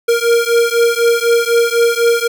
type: beating tone pair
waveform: square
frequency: 466.2 / 470.2 Hz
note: A#4 / A#4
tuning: 0 / +15 cents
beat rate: 4 Hz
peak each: -14 dBFS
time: 0.08-2.28 s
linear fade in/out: 10 ms
effects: none

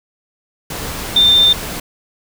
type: tone in noise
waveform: sine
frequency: 3593 Hz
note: A7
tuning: 36 cents sharp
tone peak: -7 dBFS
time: 1.16-1.53 s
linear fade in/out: 5 ms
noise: pink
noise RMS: -25 dBFS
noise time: 0.7-1.8 s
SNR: +15 dB
effects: none

